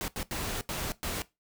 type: noise bursts at uneven times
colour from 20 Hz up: pink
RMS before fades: -34 dBFS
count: 5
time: 0.01-0.08 / 0.16-0.23 / 0.31-0.61 / 0.69-0.92 / 1.03-1.22 s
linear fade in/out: 0 ms
effects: noise-tail reverb RT60 0.2 s tail -18 dB re dry